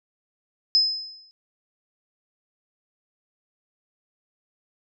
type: tone with exponential decay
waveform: sine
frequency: 5100 Hz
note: D#8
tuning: 42 cents sharp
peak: -13 dBFS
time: 0.75-1.31 s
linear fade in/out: 0 ms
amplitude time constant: 120 ms
effects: none